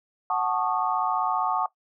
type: chord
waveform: sine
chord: D# half-diminished seventh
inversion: first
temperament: equal with one note detuned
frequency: 740 / 880 / 1108.7 / 1223.8 Hz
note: F#5 / A5 / C#6 / D#6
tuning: 0 / 0 / 0 / -29 cents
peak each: -27 / -28 / -28 / -30 dBFS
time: 0.3-1.66 s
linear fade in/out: 2 ms
effects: noise-tail reverb RT60 0.1 s tail -17 dB re dry